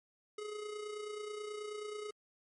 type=tone with amplitude modulation; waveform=square; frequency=421.1 Hz; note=G#4; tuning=24 cents sharp; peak=-39 dBFS; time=0.38-2.11 s; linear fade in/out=5 ms; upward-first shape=sine; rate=29.3 Hz; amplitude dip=50%; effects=MP3 48 kbps